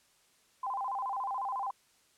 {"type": "tone with vibrato", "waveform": "sine", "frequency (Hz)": 899, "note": "A5", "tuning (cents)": 37, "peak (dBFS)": -32, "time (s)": [0.63, 1.71], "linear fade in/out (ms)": 5, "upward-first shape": "square", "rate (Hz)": 14, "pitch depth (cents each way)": 220, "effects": ["white hiss -67 dBFS RMS until 2.17 s", "low-pass 10000 Hz 12 dB/octave"]}